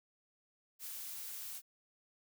blue noise, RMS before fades -45 dBFS, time 0.79-1.62 s, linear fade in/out 50 ms, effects none

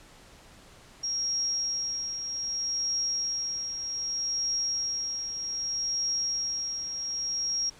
sine tone with tremolo, 5600 Hz, F8, 4 cents sharp, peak -25 dBFS, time 1.03-7.7 s, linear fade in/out 10 ms, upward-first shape triangle, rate 0.64 Hz, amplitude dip 55%, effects pink hiss -53 dBFS RMS until 7.79 s + low-pass 9000 Hz 12 dB/octave

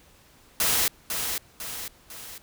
white noise with echo, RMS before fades -23 dBFS, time 0.6-0.88 s, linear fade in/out 2 ms, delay 500 ms, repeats 3, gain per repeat -6 dB, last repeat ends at 2.38 s, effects pink hiss -56 dBFS RMS until 2.42 s

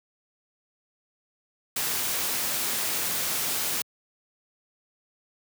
white noise, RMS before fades -28 dBFS, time 1.76-3.82 s, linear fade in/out 5 ms, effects high-pass 100 Hz 12 dB/octave

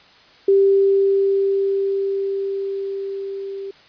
sine tone with level ramp, 392.7 Hz, G4, 3 cents sharp, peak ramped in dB -10 to -27 dBFS, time 0.48-3.71 s, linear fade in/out 5 ms, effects white hiss -49 dBFS RMS until 3.88 s + resampled to 11025 Hz

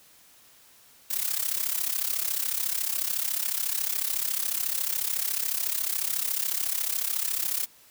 blue noise with amplitude modulation, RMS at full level -25 dBFS, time 1.1-7.66 s, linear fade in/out 10 ms, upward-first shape sine, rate 34 Hz, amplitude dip 80%, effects white hiss -56 dBFS RMS until 7.9 s

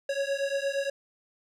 square beating tone pair, 550 / 558.6 Hz, C#5 / C#5, -14 / +13 cents, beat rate 8.6 Hz, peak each -31 dBFS, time 0.09-0.9 s, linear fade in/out 5 ms, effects low-pass 7000 Hz 12 dB/octave + 11-bit

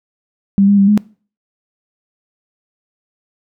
sine tone with pitch steps, 197.6 / 202.1 / 197.3 / 208.8 Hz, G3 / G#3 / G3 / G#3, +14 / -47 / +11 / +10 cents, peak -7 dBFS, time 0.58-0.976 s, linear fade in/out 0 ms, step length 99 ms, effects noise-tail reverb RT60 0.4 s tail -22 dB re dry

